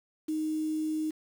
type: tone with quantisation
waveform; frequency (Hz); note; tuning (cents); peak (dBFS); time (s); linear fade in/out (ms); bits
sine; 311.1; D#4; 0; -28; 0.28-1.11; 10; 8
effects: none